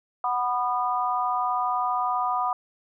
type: chord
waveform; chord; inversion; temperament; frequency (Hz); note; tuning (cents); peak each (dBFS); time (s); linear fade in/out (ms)
sine; B major; second; equal with one note detuned; 740 / 987.8 / 1223.1; F#5 / B5 / D#6; 0 / 0 / -30; -27; 0.24-2.53; 2
effects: none